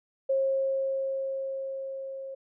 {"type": "tone with level ramp", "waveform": "sine", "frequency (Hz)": 538, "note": "C5", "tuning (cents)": 48, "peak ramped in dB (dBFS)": [-22, -36], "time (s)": [0.29, 2.35], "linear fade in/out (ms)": 10, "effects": []}